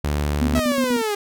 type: tone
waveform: sawtooth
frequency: 73.42 Hz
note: D2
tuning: in tune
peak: -16 dBFS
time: 0.04-0.6 s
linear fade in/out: 5 ms
type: tone with tremolo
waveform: sine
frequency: 246.9 Hz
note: B3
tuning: in tune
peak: -18 dBFS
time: 0.41-1.02 s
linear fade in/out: 5 ms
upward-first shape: square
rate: 8.1 Hz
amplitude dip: 60%
type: exponential sweep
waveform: sawtooth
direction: down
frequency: 657 to 403.2 Hz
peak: -17 dBFS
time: 0.55-1.15 s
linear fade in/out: 5 ms
effects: none